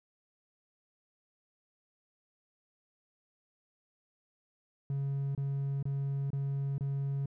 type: tone bursts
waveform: triangle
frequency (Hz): 138.59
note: C#3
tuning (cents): 0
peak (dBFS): -28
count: 5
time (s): 4.9-7.258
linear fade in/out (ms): 2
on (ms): 450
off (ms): 27
effects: tanh soft clip ceiling -24 dBFS